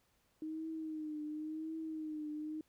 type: tone with vibrato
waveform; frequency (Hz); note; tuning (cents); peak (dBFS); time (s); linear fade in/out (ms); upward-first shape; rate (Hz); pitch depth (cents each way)
sine; 311.1; D#4; 0; -39; 0.42-2.61; 2; triangle; 0.93; 62
effects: pink hiss -75 dBFS RMS until 2.68 s